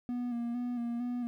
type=tone with vibrato; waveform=triangle; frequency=240.3 Hz; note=B3; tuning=47 cents flat; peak=-30 dBFS; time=0.09-1.27 s; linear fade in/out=0 ms; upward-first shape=square; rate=2.2 Hz; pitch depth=30 cents each way; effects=12-bit

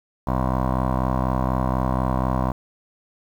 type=tone with low-pass filter; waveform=15% pulse; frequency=64.1 Hz; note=C2; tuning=35 cents flat; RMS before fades=-22 dBFS; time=0.27-2.52 s; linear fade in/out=5 ms; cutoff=950 Hz; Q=4.2; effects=8-bit

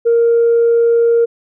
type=tone; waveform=sine; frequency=466.2 Hz; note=A#4; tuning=in tune; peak=-7 dBFS; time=0.05-1.26 s; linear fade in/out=20 ms; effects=tanh soft clip ceiling -5 dBFS

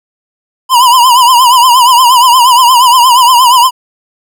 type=tone with vibrato; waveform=square; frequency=990 Hz; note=B5; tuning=4 cents sharp; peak=-3 dBFS; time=0.69-3.71 s; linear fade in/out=50 ms; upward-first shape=triangle; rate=8.5 Hz; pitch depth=120 cents each way; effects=none

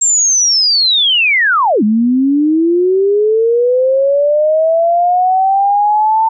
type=linear two-way sweep; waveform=sine; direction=down then up; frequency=7520 to 205.9 to 898 Hz; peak=-8 dBFS; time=0.01-6.29 s; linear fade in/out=10 ms; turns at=1.83 s; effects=none

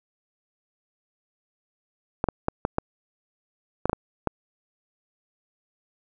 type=clicks; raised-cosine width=1 ms; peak=-8 dBFS; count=9; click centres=2.241 / 2.287 / 2.484 / 2.651 / 2.784 / 3.856 / 3.896 / 3.931 / 4.273 s; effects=none

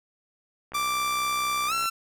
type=click train; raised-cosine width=0.5 ms; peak=-26 dBFS; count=74; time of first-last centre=0.72-1.857 s; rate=64.2 Hz
type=tone with pitch glide; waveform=sawtooth; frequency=1174.7 to 1349.4 Hz; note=D6 to E6; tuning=0 to +40 cents; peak=-21 dBFS; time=0.74-1.9 s; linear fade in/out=10 ms; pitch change=+240 cents; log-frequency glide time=1.67-1.73 s
effects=none

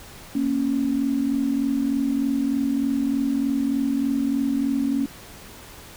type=tone pair together; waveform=sine; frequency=233.1 / 276.4 Hz; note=A#3 / C#4; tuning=0 / -5 cents; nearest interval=minor third; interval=295 cents; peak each=-25 / -21 dBFS; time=0.35-5.06 s; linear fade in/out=5 ms; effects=pink hiss -43 dBFS RMS until 5.96 s

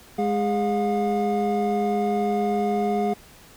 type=tone cluster; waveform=triangle; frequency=207.8 / 410.9 / 715 Hz; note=G#3 / G#4 / F5; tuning=+1 / -18 / +41 cents; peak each=-23 dBFS; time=0.18-3.14 s; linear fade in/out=10 ms; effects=pink hiss -49 dBFS RMS until 3.56 s

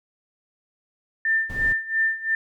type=tone with tremolo; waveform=sine; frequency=1790 Hz; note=A6; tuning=29 cents sharp; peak=-17 dBFS; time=1.25-2.35 s; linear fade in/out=2 ms; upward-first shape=sine; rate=2.9 Hz; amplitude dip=85%
type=noise; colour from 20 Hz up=brown; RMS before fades=-33 dBFS; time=1.49-1.73 s; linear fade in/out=10 ms
effects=none

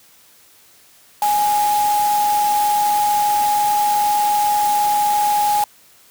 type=tone in noise; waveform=sine; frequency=830.6 Hz; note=G#5; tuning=in tune; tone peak=-14 dBFS; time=1.22-5.64 s; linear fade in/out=2 ms; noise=white; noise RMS=-27 dBFS; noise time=1.22-5.64 s; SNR=+10 dB; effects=white hiss -50 dBFS RMS until 6.1 s + high-pass 60 Hz 12 dB/octave

